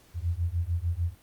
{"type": "beating tone pair", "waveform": "sine", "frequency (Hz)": [82.5, 89.2], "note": ["E2", "F2"], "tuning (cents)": [2, 37], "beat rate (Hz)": 6.7, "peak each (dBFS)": -29, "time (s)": [0.14, 1.15], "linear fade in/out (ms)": 50, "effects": ["pink hiss -59 dBFS RMS until 1.22 s", "Opus 48 kbps"]}